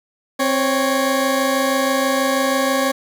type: tone pair together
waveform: 20% pulse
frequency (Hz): 264.1 / 554.4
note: C4 / C#5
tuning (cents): +16 / 0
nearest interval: octave + minor second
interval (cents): 1284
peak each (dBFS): -14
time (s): 0.39-2.92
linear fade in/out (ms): 10
effects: 8-bit